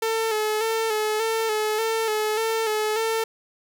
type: tone with vibrato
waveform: sawtooth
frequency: 438.3 Hz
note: A4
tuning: 7 cents flat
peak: -18 dBFS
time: 0.02-3.24 s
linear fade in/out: 5 ms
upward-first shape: square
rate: 1.7 Hz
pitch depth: 39 cents each way
effects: none